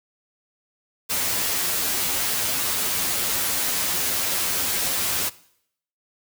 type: noise with comb filter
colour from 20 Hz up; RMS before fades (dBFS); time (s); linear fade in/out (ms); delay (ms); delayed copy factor
white; -24; 1.09-5.3; 20; 11; +0.85
effects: noise-tail reverb RT60 0.7 s tail -20 dB re dry